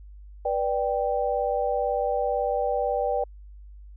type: chord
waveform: sine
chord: G major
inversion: first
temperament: just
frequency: 490 / 588 / 784 Hz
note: B4 / D5 / G5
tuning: -14 / +2 / 0 cents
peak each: -27 dBFS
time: 0.45-3.24 s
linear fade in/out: 5 ms
effects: added 50 Hz sine -42 dBFS peak until 3.96 s